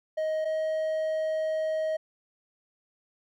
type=tone pair in turn; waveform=triangle; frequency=627 / 630 Hz; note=D#5 / D#5; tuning=+13 / +21 cents; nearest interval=unison; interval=8 cents; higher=second; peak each=-24 dBFS; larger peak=neither; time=0.17-0.45 / 0.45-1.97 s; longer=second; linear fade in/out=10 ms; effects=none